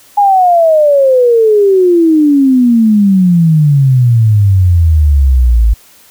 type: exponential sweep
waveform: sine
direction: down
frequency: 830.6 to 53.1 Hz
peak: -4 dBFS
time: 0.17-5.74 s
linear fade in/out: 10 ms
effects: white hiss -42 dBFS RMS until 6.1 s